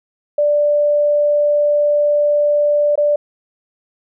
sine tone with dropouts, 588 Hz, D5, 2 cents sharp, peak -11 dBFS, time 0.38-3.16 s, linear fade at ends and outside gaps 5 ms, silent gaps 2.956-2.976 s, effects none

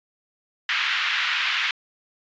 white band-pass noise, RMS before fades -24 dBFS, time 0.69-1.71 s, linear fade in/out 2 ms, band 1300 to 3200 Hz, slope 24 dB/octave, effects resampled to 16000 Hz

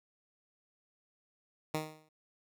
10% pulse tone with exponential decay, 155.56 Hz, D#3, in tune, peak -22 dBFS, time 1.74-2.09 s, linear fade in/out 5 ms, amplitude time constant 74 ms, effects none

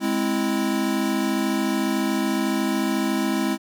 square chord, Ab augmented, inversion none, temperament equal, 207.7 / 261.6 / 329.6 Hz, Ab3 / C4 / E4, 0 / 0 / 0 cents, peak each -26 dBFS, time 0-3.58 s, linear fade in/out 50 ms, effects none

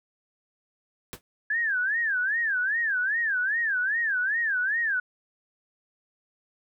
pink noise with exponential decay, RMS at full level -33 dBFS, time 1.13-1.21 s, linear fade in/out 0 ms, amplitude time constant 17 ms
sine tone with vibrato, 1661.2 Hz, G#6, in tune, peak -23 dBFS, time 1.5-5 s, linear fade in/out 5 ms, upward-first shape sine, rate 2.5 Hz, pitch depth 220 cents each way
effects none

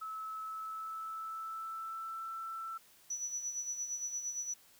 sine tone with pitch glide, 1300 to 1333.5 Hz, E6 to E6, -24 to +20 cents, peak -39 dBFS, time 0.01-2.78 s, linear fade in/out 10 ms, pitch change +44 cents, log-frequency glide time 0.41-2.29 s
sine tone with tremolo, 5920 Hz, F#8, in tune, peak -34 dBFS, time 3.1-4.54 s, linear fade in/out 5 ms, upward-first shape sine, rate 8.7 Hz, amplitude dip 60%
effects white hiss -63 dBFS RMS until 4.79 s

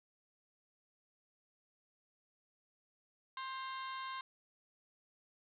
harmonic tone with a mistuned harmonic, 527 Hz, C5, 12 cents sharp, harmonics 2 / 3 / 4 / 5 / 6 / 7 / 8, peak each -42 / -50 / -52 / -57 / -55 / -55 / -58 dBFS, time 3.37-4.21 s, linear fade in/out 2 ms, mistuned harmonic 5, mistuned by +76 cents, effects none

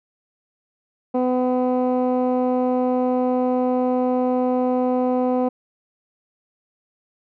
15% pulse tone with low-pass filter, 252.1 Hz, B3, 36 cents sharp, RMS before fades -20 dBFS, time 1.14-5.49 s, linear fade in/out 10 ms, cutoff 640 Hz, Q 0.92, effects none

